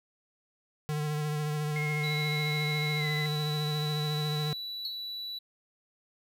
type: tone with vibrato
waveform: square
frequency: 150.5 Hz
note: D3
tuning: 43 cents sharp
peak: -30 dBFS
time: 0.89-4.53 s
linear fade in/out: 0 ms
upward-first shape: sine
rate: 14 Hz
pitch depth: 24 cents each way
type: tone with pitch glide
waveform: sine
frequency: 2153 to 2020 Hz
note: C7 to B6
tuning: +49 to +39 cents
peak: -33 dBFS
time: 1.76-3.26 s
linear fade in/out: 0 ms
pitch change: -110 cents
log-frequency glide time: 2.97-3.06 s
type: tone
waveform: triangle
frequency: 3945 Hz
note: B7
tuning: 3 cents flat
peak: -34 dBFS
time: 2.03-5.39 s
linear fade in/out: 10 ms
type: tone with exponential decay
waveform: triangle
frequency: 4310 Hz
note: C#8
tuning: 49 cents flat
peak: -29 dBFS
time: 4.85-5 s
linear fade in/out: 1 ms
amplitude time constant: 32 ms
effects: none

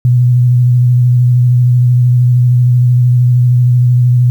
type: tone with vibrato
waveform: sine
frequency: 123.3 Hz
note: B2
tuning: 2 cents flat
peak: -5 dBFS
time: 0.05-4.3 s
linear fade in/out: 0 ms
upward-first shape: square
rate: 13 Hz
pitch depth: 18 cents each way
effects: 7-bit

